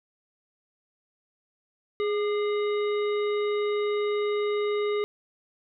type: harmonic tone with a mistuned harmonic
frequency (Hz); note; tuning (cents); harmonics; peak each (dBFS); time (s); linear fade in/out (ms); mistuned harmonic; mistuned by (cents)
416.3; G#4; +4; 1 / 3 / 5 / 7 / 9; -24 / -36 / -38 / -46 / -43; 2-5.04; 0; 3; -55
effects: none